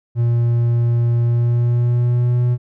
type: tone with pitch glide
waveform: triangle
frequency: 118.4 to 122.36 Hz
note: A#2 to B2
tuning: +27 to -16 cents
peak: -11 dBFS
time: 0.15-2.58 s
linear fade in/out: 50 ms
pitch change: +57 cents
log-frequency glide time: 1.24-2.42 s
effects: none